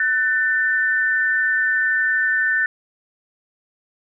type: tone pair together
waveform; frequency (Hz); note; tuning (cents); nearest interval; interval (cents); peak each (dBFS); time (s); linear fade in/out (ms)
sine; 1502 / 1789.3; F#6 / A6; +26 / +29; minor third; 303; -20 / -18; 0-2.66; 2
effects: none